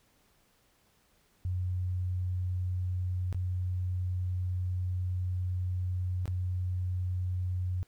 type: tone with dropouts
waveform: sine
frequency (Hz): 91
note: F#2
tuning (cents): -28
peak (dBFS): -29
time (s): 1.45-7.83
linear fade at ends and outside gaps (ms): 0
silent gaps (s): 3.327-3.346 / 6.256-6.278
effects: pink hiss -68 dBFS RMS until 7.87 s